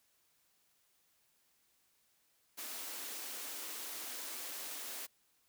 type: high-pass noise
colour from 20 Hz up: white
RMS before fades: -44 dBFS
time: 2.57-5.07 s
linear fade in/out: 20 ms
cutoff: 230 Hz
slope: 96 dB/octave
effects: white hiss -74 dBFS RMS until 5.48 s